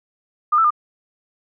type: tone with pitch steps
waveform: sine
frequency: 1214 / 1323 / 1209 Hz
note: D#6 / E6 / D6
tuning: -43 / +6 / +50 cents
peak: -12 dBFS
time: 0.52-0.706 s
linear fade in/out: 10 ms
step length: 62 ms
effects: none